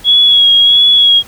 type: tone with vibrato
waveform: sine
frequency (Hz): 3336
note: G#7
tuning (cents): +7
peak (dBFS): -4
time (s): 0.04-1.23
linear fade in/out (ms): 50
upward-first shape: sine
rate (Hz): 1.5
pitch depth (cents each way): 29
effects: pink hiss -37 dBFS RMS until 1.27 s